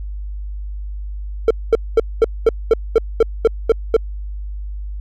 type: tone bursts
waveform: triangle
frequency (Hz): 450.5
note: A4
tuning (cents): +41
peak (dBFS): -5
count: 11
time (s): 1.48-3.966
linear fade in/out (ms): 2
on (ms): 26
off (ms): 220
effects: added 50 Hz sine -24 dBFS peak until 5 s